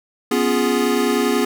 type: chord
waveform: square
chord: C# dominant seventh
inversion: third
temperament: equal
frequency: 246.9 / 277.2 / 349.2 / 415.3 Hz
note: B3 / C#4 / E#4 / G#4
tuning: 0 / 0 / 0 / 0 cents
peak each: -21 / -24 / -24 / -21 dBFS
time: 0.31-1.45 s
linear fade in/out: 5 ms
effects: none